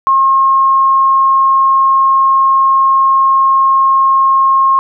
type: tone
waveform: sine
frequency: 1075 Hz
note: C6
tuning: 47 cents sharp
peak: -6 dBFS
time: 0.07-4.79 s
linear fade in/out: 0 ms
effects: none